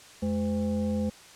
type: tone with frequency modulation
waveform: sine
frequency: 211.6 Hz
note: G#3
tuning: 33 cents sharp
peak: -25 dBFS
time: 0.22-1.1 s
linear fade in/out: 10 ms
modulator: 298 Hz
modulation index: 0.83
effects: white hiss -50 dBFS RMS until 1.35 s + low-pass 8000 Hz 12 dB/octave